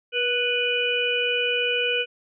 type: harmonic tone with a mistuned harmonic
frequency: 493.9 Hz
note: B4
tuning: in tune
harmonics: 1 / 3 / 5 / 6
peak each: -26 / -30 / -25 / -26 dBFS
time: 0.12-2.06 s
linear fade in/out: 50 ms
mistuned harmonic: 1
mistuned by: -34 cents
effects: none